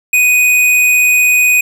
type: tone with hard clipping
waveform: sine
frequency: 2489 Hz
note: D#7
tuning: in tune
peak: -8 dBFS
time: 0.13-1.61 s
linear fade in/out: 5 ms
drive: 17 dB
effects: none